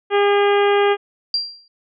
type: harmonic tone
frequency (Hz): 405.5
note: G#4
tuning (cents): -41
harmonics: 1 / 2 / 3 / 4 / 5 / 6 / 7 / 8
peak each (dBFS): -14 / -20 / -24 / -26 / -28 / -30 / -31 / -32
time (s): 0.1-0.97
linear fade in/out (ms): 50
type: tone with exponential decay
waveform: sine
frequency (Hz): 4743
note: D8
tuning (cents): +16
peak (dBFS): -14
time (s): 1.34-1.68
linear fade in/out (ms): 2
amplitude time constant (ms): 73
effects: none